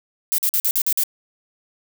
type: noise bursts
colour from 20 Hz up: violet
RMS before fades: -19 dBFS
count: 7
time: 0.32-1.036 s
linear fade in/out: 0 ms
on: 62 ms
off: 47 ms
effects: none